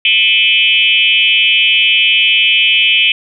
sine tone with frequency modulation, 2794 Hz, F7, in tune, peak -7 dBFS, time 0.05-3.12 s, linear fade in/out 2 ms, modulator 201 Hz, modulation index 2.3, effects none

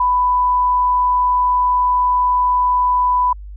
sine tone, 994 Hz, B5, 11 cents sharp, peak -12 dBFS, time 0-3.33 s, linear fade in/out 5 ms, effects added 50 Hz sine -30 dBFS peak until 3.56 s

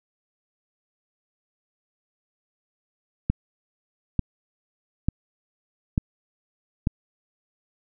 click train, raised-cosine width 5 ms, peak -8 dBFS, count 5, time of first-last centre 3.3-6.871 s, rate 1.12 Hz, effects none

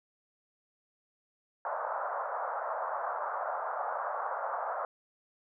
pink band-pass noise, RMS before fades -35 dBFS, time 1.65-4.85 s, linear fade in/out 2 ms, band 570 to 1400 Hz, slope 48 dB/octave, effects none

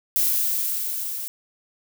violet noise with level ramp, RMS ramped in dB -20 to -31 dBFS, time 0.16-1.28 s, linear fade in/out 0 ms, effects none

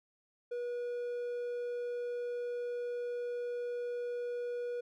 triangle tone, 484 Hz, B4, 35 cents flat, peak -33 dBFS, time 0.51-4.81 s, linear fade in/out 10 ms, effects none

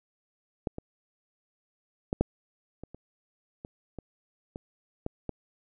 clicks, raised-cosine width 2 ms, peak -15 / -23 / -14 / -9 / -27 / -30 / -26 / -25 / -24 / -18 / -19 dBFS, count 11, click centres 0.672 / 0.784 / 2.129 / 2.21 / 2.836 / 2.946 / 3.649 / 3.987 / 4.559 / 5.064 / 5.293 s, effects none

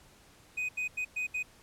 triangle tone bursts at uneven times, 2499 Hz, D#7, 7 cents sharp, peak -29 dBFS, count 5, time 0.57-0.69 / 0.77-0.88 / 0.97-1.05 / 1.16-1.27 / 1.34-1.43 s, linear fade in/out 10 ms, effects pink hiss -59 dBFS RMS until 1.62 s + low-pass 12000 Hz 12 dB/octave

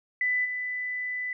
sine tone with level steps, 1995 Hz, B6, 17 cents sharp, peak -23 / -29 dBFS, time 0.21-1.33 s, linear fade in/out 2 ms, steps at 0.44 s, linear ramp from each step 20 ms, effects none

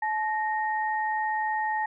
sine tone pair together, 861.9 / 1855 Hz, A5 / A#6, -36 / -9 cents, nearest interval octave + minor second, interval 1327 cents, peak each -26 / -31 dBFS, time 0.02-1.86 s, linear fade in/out 5 ms, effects none

